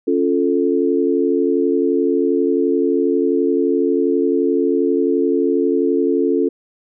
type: chord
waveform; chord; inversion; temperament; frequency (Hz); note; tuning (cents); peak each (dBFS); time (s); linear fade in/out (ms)
sine; Db augmented; none; equal; 277.2 / 349.2 / 440; Db4 / F4 / A4; 0 / 0 / 0; -18; 0.07-6.49; 10
effects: none